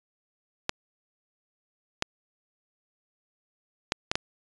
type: clicks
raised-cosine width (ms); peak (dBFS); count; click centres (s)
0.2; -7; 5; 0.694 / 2.024 / 3.921 / 4.115 / 4.155
effects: resampled to 22050 Hz